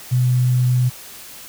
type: tone with quantisation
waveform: sine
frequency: 125.4 Hz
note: B2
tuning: 27 cents sharp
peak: -13 dBFS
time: 0.11-0.9 s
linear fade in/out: 20 ms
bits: 7
effects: white hiss -38 dBFS RMS until 1.48 s